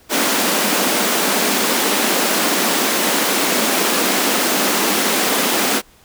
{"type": "high-pass noise", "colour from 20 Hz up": "pink", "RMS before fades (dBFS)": -17, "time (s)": [0.09, 5.82], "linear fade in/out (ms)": 50, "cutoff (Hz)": 200, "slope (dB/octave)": 48, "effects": ["pink hiss -50 dBFS RMS until 6.04 s"]}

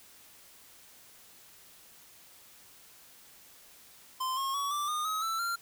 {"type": "tone with pitch steps", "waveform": "square", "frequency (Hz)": [1037, 1080.4, 1125.6, 1172.8, 1221.9, 1273, 1326.3, 1381.8], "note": ["C6", "C#6", "C#6", "D6", "D#6", "D#6", "E6", "F6"], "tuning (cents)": [-16, -45, 26, -3, -32, 39, 10, -19], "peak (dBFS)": -31, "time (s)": [4.2, 5.56], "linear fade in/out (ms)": 10, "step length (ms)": 170, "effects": ["white hiss -56 dBFS RMS until 5.61 s"]}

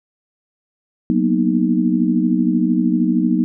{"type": "chord", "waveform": "sine", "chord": "B major seventh", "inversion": "second", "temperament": "equal with one note detuned", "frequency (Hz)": [185, 233.9, 246.9, 311.1], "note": ["F#3", "A#3", "B3", "D#4"], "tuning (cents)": [0, 6, 0, 0], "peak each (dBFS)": -19, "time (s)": [1.1, 3.44], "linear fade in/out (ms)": 0, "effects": []}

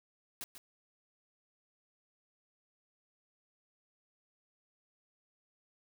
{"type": "noise with echo", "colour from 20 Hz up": "white", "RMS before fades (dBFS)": -42, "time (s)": [0.41, 0.44], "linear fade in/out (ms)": 0, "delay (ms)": 140, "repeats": 1, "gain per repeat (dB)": -9, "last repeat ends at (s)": 0.58, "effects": []}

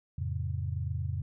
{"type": "chord", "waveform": "sine", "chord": "F augmented", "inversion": "none", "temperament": "just", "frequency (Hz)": [87.31, 109.13, 136.42], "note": ["F2", "A2", "C#3"], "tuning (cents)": [0, -14, -27], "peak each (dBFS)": [-33, -36, -36], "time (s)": [0.18, 1.22], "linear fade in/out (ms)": 5, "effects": []}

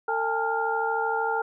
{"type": "tone cluster", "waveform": "sine", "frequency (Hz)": [450.7, 814, 887, 1399], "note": ["A4", "G#5", "A5", "F6"], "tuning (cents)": [42, -35, 14, 3], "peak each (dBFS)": -29, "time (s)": [0.08, 1.42], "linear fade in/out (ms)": 5, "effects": []}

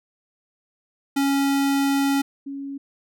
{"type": "tone pair in turn", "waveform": ["square", "sine"], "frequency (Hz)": [277.2, 277.2], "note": ["C#4", "C#4"], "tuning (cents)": [0, 0], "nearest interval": "unison", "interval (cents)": 0, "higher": "neither", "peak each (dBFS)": [-19, -29], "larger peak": "first", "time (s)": [[1.16, 2.22], [2.46, 2.78]], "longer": "first", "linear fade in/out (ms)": 10, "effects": []}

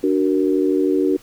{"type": "chord", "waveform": "sine", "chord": "D augmented", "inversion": "none", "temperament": "equal with one note detuned", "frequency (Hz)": [293.7, 373.2, 466.2], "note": ["D4", "F#4", "A#4"], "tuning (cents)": [0, 15, 0], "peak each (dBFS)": [-18, -18, -23], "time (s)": [0.03, 1.17], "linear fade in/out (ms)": 10, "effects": ["pink hiss -48 dBFS RMS until 1.22 s"]}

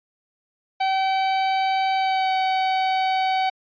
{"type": "tone with pitch glide", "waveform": "45% pulse", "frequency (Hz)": [767, 757.8], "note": ["G5", "F#5"], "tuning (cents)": [-38, 41], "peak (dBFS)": -19, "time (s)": [0.8, 3.5], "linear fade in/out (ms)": 10, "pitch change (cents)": -21, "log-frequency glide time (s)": [1.96, 2.32], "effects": ["resampled to 11025 Hz"]}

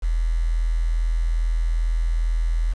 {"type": "tone with quantisation", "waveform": "sine", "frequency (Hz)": 41.2, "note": "E1", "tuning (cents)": 0, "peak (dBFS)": -18, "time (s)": [0.02, 2.74], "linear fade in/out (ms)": 20, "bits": 7, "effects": ["resampled to 22050 Hz"]}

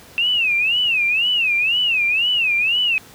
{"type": "tone with vibrato", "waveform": "sine", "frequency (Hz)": 2659, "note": "E7", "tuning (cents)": 14, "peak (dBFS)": -15, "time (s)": [0.18, 2.98], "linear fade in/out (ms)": 0, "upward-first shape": "sine", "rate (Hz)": 2, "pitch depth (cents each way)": 200, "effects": ["pink hiss -44 dBFS RMS until 3.14 s", "high-pass 60 Hz 12 dB/octave"]}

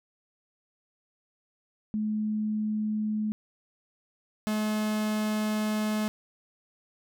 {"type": "tone pair in turn", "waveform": ["sine", "45% pulse"], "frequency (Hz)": [213.9, 213.9], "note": ["A3", "A3"], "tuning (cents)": [-49, -49], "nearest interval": "unison", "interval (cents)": 0, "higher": "neither", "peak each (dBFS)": -26, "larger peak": "neither", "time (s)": [[1.94, 3.32], [4.47, 6.08]], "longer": "second", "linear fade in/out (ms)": 0, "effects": []}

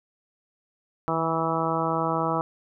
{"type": "harmonic tone with a mistuned harmonic", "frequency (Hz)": 163.3, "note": "E3", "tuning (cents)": -16, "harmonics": [1, 2, 3, 4, 5, 6, 7, 8], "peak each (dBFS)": [-31, -31, -31, -31, -31, -31, -31, -31], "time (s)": [1.08, 2.41], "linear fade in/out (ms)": 0, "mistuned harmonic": 1, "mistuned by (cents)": -21, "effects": []}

